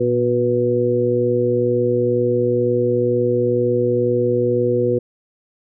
harmonic tone with a mistuned harmonic, 122.1 Hz, B2, 19 cents flat, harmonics 1 / 2 / 3 / 4, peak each -23 / -24 / -19 / -18 dBFS, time 0-4.99 s, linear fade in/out 10 ms, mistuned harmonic 1, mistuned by -53 cents, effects none

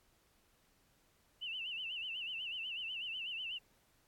sine tone with vibrato, 2842 Hz, F7, 30 cents sharp, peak -39 dBFS, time 1.41-3.59 s, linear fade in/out 20 ms, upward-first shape sine, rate 8.1 Hz, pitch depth 130 cents each way, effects pink hiss -72 dBFS RMS until 4.07 s + AAC 64 kbps

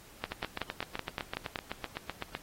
two click trains, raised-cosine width 0.3 ms, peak -19 / -16 dBFS, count 17 / 8, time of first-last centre 0.32-2.35 / 0.24-1.558 s, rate 7.88 / 5.31 Hz, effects pink hiss -55 dBFS RMS until 2.42 s + AAC 48 kbps

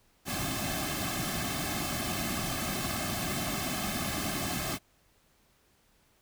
pink noise with comb filter, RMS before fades -33 dBFS, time 0.25-4.79 s, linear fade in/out 50 ms, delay 2.1 ms, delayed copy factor -0.9, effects pink hiss -67 dBFS RMS until 6.21 s

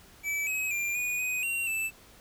square tone with pitch steps, 2305 / 2548 / 2385 / 2459 / 2500 / 2751 / 2641 Hz, D7 / D#7 / D7 / D#7 / D#7 / F7 / E7, -33 / +41 / +26 / -21 / +8 / -27 / +3 cents, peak -29 dBFS, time 0.23-1.91 s, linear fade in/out 50 ms, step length 240 ms, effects pink hiss -55 dBFS RMS until 2.2 s

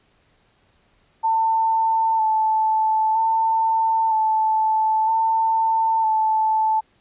sine tone with vibrato, 885 Hz, A5, 10 cents sharp, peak -16 dBFS, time 1.23-6.81 s, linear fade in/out 20 ms, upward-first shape square, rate 0.52 Hz, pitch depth 19 cents each way, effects pink hiss -61 dBFS RMS until 7 s + resampled to 8000 Hz

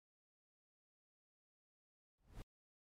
brown noise with exponential growth, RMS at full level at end -45 dBFS, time 2.18-2.42 s, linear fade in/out 2 ms, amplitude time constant 52 ms, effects MP3 64 kbps

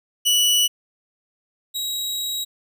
sawtooth tone pair in turn, 2950 / 3834 Hz, F#7 / A#7, -6 / +48 cents, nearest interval perfect fourth, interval 454 cents, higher second, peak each -12 / -21 dBFS, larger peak first, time 0.25-0.68 / 1.74-2.45 s, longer second, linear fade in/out 20 ms, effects none

